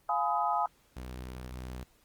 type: chord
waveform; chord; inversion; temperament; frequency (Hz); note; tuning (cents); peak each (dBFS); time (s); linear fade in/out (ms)
sine; F half-diminished seventh; none; just; 698.5 / 838.1 / 1005.8 / 1257.2; F5 / Ab5 / Cb6 / Eb6; 0 / +16 / +31 / +18; -33 / -30 / -34 / -32; 0.09-0.66; 2
type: tone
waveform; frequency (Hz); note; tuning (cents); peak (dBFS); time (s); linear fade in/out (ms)
sawtooth; 62.8; B1; +30; -35; 0.96-1.84; 10
effects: pink hiss -66 dBFS RMS until 2.04 s + Opus 24 kbps